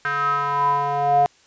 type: tone with band-pass filter sweep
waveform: square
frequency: 142.7 Hz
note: D3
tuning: 49 cents flat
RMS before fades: -20 dBFS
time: 0.05-1.26 s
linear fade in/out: 0 ms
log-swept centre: 1500 to 680 Hz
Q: 8.7
effects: white hiss -55 dBFS RMS until 1.46 s + resampled to 16000 Hz